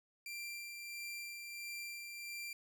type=tone with tremolo; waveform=sawtooth; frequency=2366 Hz; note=D7; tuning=12 cents sharp; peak=-39 dBFS; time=0.26-2.53 s; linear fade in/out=2 ms; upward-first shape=sine; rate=1.5 Hz; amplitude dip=35%; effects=none